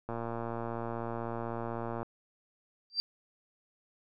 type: click train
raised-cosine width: 1 ms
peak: -23 dBFS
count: 226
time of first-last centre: 0.09-2.03 s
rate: 116 Hz
type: tone with exponential growth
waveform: sine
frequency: 4699 Hz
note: D8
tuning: in tune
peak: -23 dBFS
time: 2.9-3 s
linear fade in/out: 0 ms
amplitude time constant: 20 ms
effects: none